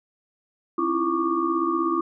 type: tone cluster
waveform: sine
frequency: 267.7 / 320.3 / 336.8 / 1120 / 1195 Hz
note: C4 / E4 / E4 / C#6 / D6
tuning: +40 / -50 / +37 / +18 / +30 cents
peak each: -31 / -32 / -24 / -27 / -27 dBFS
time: 0.78-2.01 s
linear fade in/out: 5 ms
effects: none